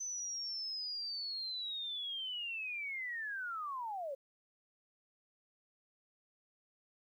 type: linear sweep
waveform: sine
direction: down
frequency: 6100 to 523.3 Hz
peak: -38 dBFS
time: 0-4.15 s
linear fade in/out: 10 ms
effects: 12-bit